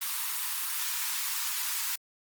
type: high-pass noise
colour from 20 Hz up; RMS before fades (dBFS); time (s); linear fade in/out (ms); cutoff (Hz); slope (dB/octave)
white; -32; 0.01-1.96; 10; 870; 96
effects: Opus 24 kbps